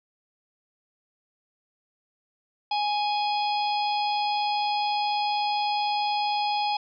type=harmonic tone with a mistuned harmonic; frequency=830.6 Hz; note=G#5; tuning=in tune; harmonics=1 / 3 / 4 / 5 / 6; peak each=-24 / -35 / -35 / -38 / -35 dBFS; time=2.71-6.77 s; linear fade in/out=5 ms; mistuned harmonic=5; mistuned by=+27 cents; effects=none